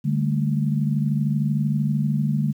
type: chord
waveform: sine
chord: D suspended fourth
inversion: none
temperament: equal with one note detuned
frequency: 146.83 / 199.65 / 220 Hz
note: D3 / G3 / A3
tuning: 0 / +32 / 0 cents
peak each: -21 / -26 / -25 dBFS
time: 0.04-2.53 s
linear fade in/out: 20 ms
effects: 9-bit